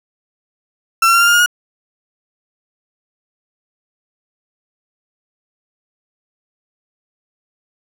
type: tone with pitch steps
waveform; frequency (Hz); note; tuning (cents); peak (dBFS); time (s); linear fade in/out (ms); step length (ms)
35% pulse; 1346 / 1361.6 / 1377.5 / 1393.5 / 1409.7 / 1426 / 1442.6; E6 / F6 / F6 / F6 / F6 / F6 / F#6; +36 / -44 / -24 / -4 / +16 / +36 / -44; -7; 1.02-1.461; 5; 63
effects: none